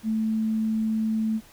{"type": "tone", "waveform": "sine", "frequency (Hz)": 220, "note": "A3", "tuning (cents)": 0, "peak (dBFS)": -22, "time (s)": [0.03, 1.41], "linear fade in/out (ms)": 50, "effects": ["pink hiss -52 dBFS RMS until 1.52 s"]}